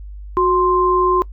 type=tone pair together; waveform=sine; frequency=366.1 / 1046.5 Hz; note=F#4 / C6; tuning=-18 / 0 cents; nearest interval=octave + tritone; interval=1818 cents; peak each=-15 dBFS; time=0.37-1.22 s; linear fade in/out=0 ms; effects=noise-tail reverb RT60 0.1 s tail -21 dB re dry + added 50 Hz sine -30 dBFS peak until 1.32 s